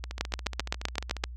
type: two click trains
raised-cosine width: 0.2 ms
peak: -19 / -9 dBFS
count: 18 / 9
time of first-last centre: 0.04-1.237 / 0.21-1.24 s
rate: 14.2 / 7.77 Hz
effects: added 60 Hz sine -38 dBFS peak until 1.36 s